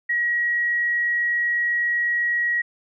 sine tone, 1906 Hz, A#6, 38 cents sharp, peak -19 dBFS, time 0.09-2.62 s, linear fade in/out 10 ms, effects none

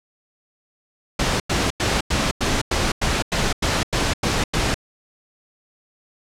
pink noise bursts, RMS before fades -20 dBFS, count 12, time 1.19-4.744 s, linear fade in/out 5 ms, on 210 ms, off 94 ms, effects low-pass 7000 Hz 12 dB/octave

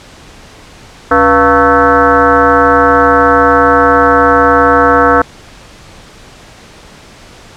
sine tone with frequency modulation, 902 Hz, A5, 43 cents sharp, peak -4 dBFS, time 1.11-5.22 s, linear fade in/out 5 ms, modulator 207 Hz, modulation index 3, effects pink hiss -36 dBFS RMS until 7.56 s + low-pass 7000 Hz 12 dB/octave

